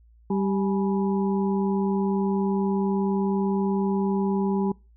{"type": "harmonic tone with a mistuned harmonic", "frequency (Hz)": 195.9, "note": "G3", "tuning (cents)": -1, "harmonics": [1, 2, 4, 5], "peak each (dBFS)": [-23, -27, -34, -37], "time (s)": [0.3, 4.72], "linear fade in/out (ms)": 5, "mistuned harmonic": 4, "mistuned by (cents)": 120, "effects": ["noise-tail reverb RT60 0.3 s tail -25 dB re dry", "added 57 Hz sine -52 dBFS peak until 4.96 s"]}